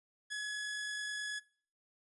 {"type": "tone with amplitude modulation", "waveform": "sawtooth", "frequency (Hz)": 1691, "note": "G#6", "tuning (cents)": 31, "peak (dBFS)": -33, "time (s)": [0.3, 1.4], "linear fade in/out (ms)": 20, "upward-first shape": "sine", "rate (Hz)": 49.3, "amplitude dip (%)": 25, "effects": ["noise-tail reverb RT60 0.5 s tail -22 dB re dry", "resampled to 24000 Hz"]}